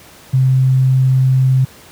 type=tone; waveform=sine; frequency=130.81 Hz; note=C3; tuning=in tune; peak=-8 dBFS; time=0.33-1.65 s; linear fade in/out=10 ms; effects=pink hiss -41 dBFS RMS until 1.91 s + high-pass 80 Hz 12 dB/octave